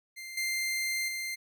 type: tone with level steps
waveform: sawtooth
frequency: 2093 Hz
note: C7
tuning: in tune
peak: -37 / -26 / -30 dBFS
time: 0.16-1.36 s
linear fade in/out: 20 ms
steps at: 0.37 / 1.08 s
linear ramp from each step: 5 ms
effects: none